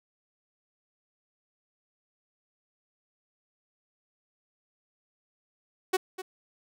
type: tone with echo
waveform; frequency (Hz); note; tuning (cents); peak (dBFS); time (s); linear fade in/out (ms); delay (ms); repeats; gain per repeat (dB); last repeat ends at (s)
sawtooth; 373.4; F#4; +16; -18; 5.93-5.97; 10; 250; 1; -13; 6.22
effects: none